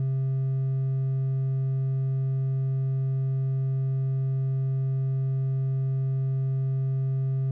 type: tone with hard clipping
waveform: sine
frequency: 133.3 Hz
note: C3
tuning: 33 cents sharp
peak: -24 dBFS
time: 0-7.51 s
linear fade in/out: 2 ms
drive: 2 dB
effects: none